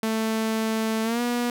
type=tone with pitch glide; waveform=sawtooth; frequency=221.4 to 241.4 Hz; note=A3 to B3; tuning=+11 to -39 cents; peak=-19 dBFS; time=0.03-1.5 s; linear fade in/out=2 ms; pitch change=+150 cents; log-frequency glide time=1.03-1.21 s; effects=none